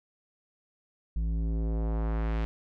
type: tone with low-pass filter sweep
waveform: square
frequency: 55 Hz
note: A1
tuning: in tune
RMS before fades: -29 dBFS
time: 1.16-2.45 s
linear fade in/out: 0 ms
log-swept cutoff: 130 to 3100 Hz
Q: 0.94
effects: none